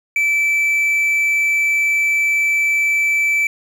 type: tone with quantisation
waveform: triangle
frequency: 2319 Hz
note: D7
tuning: 22 cents flat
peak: -12 dBFS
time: 0.16-3.47 s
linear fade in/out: 2 ms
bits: 7
effects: none